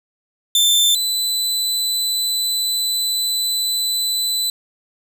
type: tone pair in turn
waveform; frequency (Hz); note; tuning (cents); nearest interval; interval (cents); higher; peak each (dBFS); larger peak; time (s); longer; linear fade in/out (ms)
sawtooth; 3553 / 4002; A7 / B7; +16 / +22; major second; 206; second; -9 / -15; first; 0.55-0.95 / 0.95-4.5; second; 2
effects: none